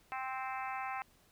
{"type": "harmonic tone with a mistuned harmonic", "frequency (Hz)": 261.7, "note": "C4", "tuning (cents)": 0, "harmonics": [3, 4, 5, 6, 7, 8, 9, 10], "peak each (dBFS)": [-40, -43, -45, -49, -50, -48, -52, -49], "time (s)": [0.12, 1.02], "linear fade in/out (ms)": 0, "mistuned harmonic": 9, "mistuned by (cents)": -16, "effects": ["pink hiss -67 dBFS RMS until 1.31 s"]}